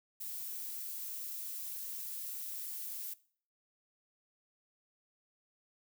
violet noise, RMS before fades -42 dBFS, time 0.2-3.14 s, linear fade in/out 10 ms, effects noise-tail reverb RT60 0.5 s tail -20 dB re dry

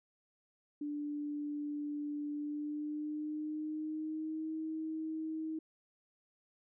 sine tone with pitch glide, 293.7 to 316.6 Hz, D4 to D#4, 0 to +30 cents, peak -36 dBFS, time 0.81-5.59 s, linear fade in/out 5 ms, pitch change +130 cents, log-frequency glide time 2.32-4.52 s, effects none

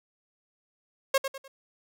sawtooth tone with echo, 541 Hz, C#5, 42 cents flat, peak -16 dBFS, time 1.14-1.18 s, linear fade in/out 5 ms, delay 100 ms, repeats 3, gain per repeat -9 dB, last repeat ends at 1.48 s, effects none

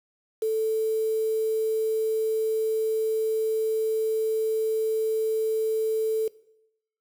sine tone with quantisation, 440 Hz, A4, in tune, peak -22 dBFS, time 0.42-6.28 s, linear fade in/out 5 ms, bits 7, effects noise-tail reverb RT60 0.8 s tail -20 dB re dry

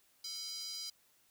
square tone with high-pass filter, 446.1 Hz, A4, 24 cents sharp, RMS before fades -43 dBFS, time 0.24-0.9 s, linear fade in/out 5 ms, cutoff 4700 Hz, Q 6.1, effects white hiss -70 dBFS RMS until 1.3 s

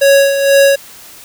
square tone with tremolo, 554.4 Hz, C#5, in tune, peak -5 dBFS, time 0.01-0.76 s, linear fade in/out 10 ms, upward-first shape sine, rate 2.1 Hz, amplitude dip 60%, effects white hiss -36 dBFS RMS until 1.24 s

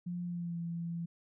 sine tone with pitch glide, 175.9 to 169.12 Hz, F3 to E3, +13 to +45 cents, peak -35 dBFS, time 0.06-1.06 s, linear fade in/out 10 ms, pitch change -68 cents, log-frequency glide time 0.24-0.59 s, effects none

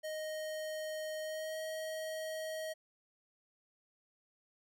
square tone with pitch glide, 622.3 to 632.1 Hz, D#5 to D#5, 0 to +27 cents, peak -39 dBFS, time 0.03-2.74 s, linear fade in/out 20 ms, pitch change +27 cents, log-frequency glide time 1.22-1.58 s, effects none

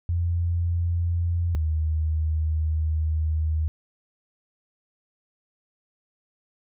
sine tone pair in turn, 85.8 / 78.42 Hz, F2 / D#2, -30 / +14 cents, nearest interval major second, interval 156 cents, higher first, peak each -21 dBFS, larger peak neither, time 0.09-1.55 / 1.55-3.68 s, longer second, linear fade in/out 0 ms, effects none

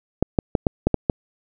clicks, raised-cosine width 2 ms, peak -3 dBFS, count 7, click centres 0.226 / 0.388 / 0.552 / 0.668 / 0.87 / 0.943 / 1.098 s, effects none

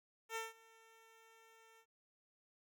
10% pulse tone with ADSR envelope, 450.4 Hz, A4, 40 cents sharp, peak -31 dBFS, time 0.29-1.86 s, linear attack 69 ms, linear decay 170 ms, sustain -24 dB, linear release 67 ms, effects none

